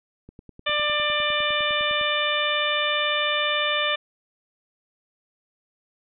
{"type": "click train", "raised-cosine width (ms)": 3, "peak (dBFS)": -30, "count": 18, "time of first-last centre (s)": [0.29, 2.012], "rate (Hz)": 9.87}
{"type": "harmonic tone", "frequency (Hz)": 594, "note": "D5", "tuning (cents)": 20, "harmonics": [1, 2, 3, 4, 5, 6], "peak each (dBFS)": [-28, -28, -28, -28, -28, -28], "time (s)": [0.66, 3.96], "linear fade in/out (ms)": 10}
{"effects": []}